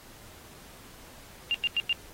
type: tone bursts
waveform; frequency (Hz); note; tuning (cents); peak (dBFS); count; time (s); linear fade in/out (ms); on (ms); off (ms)
sine; 2794; F7; 0; -23; 4; 1.51-1.928; 0; 34; 94
effects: pink hiss -51 dBFS RMS until 2.13 s + AAC 48 kbps